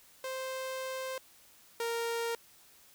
sawtooth tone pair in turn, 523 / 464.5 Hz, C5 / A#4, -1 / -6 cents, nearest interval major second, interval 205 cents, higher first, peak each -32 / -28 dBFS, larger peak second, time 0.24-1.18 / 1.8-2.35 s, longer first, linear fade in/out 2 ms, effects white hiss -60 dBFS RMS until 2.94 s

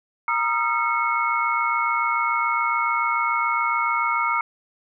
sine tone cluster, 938 / 1229 / 1356 / 2189 Hz, A#5 / D#6 / E6 / C#7, +11 / -22 / +49 / -22 cents, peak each -25 dBFS, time 0.28-4.41 s, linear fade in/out 2 ms, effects none

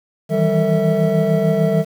triangle tone cluster, 158.3 / 165 / 195.2 / 448.8 / 652 Hz, D#3 / E3 / G3 / A4 / E5, +30 / +2 / -7 / +34 / -19 cents, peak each -18 dBFS, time 0.29-1.85 s, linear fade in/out 50 ms, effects 7-bit

